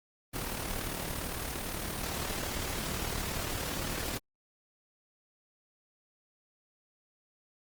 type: noise with amplitude modulation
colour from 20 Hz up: pink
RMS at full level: -33 dBFS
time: 0.33-4.19 s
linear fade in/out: 20 ms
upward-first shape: sine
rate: 37.6 Hz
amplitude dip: 50%
effects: Opus 24 kbps